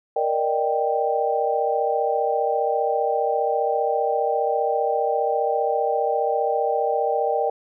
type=chord; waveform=sine; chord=Eb major seventh; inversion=second; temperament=equal; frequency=466.2 / 587.3 / 622.3 / 784 Hz; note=Bb4 / D5 / Eb5 / G5; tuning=0 / 0 / 0 / 0 cents; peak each=-24 / -26 / -27 / -23 dBFS; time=0.16-7.5 s; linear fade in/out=5 ms; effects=none